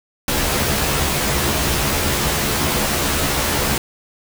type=noise with comb filter; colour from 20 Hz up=pink; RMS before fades=-19 dBFS; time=0.28-3.78 s; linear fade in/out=2 ms; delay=14 ms; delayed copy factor=+0.9; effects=none